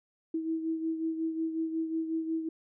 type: beating tone pair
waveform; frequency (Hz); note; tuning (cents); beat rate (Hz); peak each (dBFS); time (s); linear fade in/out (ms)
sine; 322.7 / 328.2; E4 / E4; -37 / -8; 5.5; -30 / -38; 0.34-2.49; 5
effects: none